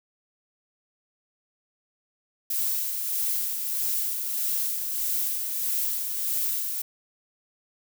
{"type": "noise with tremolo", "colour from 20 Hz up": "violet", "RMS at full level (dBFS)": -26, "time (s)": [2.5, 6.82], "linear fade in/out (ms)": 5, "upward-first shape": "sine", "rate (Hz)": 1.6, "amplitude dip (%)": 40, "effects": []}